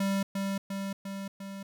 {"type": "tone with echo", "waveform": "square", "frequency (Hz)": 196, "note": "G3", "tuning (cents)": 0, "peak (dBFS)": -27, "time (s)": [0, 0.23], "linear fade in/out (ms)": 5, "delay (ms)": 350, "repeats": 4, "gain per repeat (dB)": -3, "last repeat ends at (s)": 1.63, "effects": []}